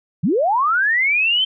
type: linear sweep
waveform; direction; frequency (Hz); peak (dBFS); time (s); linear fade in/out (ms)
sine; up; 132.8 to 3136; -14; 0.23-1.45; 10
effects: none